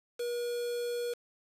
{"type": "tone with quantisation", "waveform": "triangle", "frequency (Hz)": 480, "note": "B4", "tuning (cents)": -49, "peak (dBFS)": -30, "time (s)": [0.19, 1.14], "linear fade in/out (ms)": 10, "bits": 7, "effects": ["resampled to 32000 Hz"]}